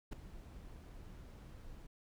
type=noise with ADSR envelope; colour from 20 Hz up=brown; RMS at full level=-37 dBFS; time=0.11-1.87 s; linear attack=20 ms; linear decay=4 ms; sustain=-15 dB; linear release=8 ms; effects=none